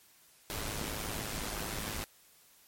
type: noise with amplitude modulation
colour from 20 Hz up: pink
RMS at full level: -35 dBFS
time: 0.5-2.04 s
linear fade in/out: 0 ms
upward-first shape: sine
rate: 106 Hz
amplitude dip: 60%
effects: white hiss -62 dBFS RMS until 2.67 s + MP3 64 kbps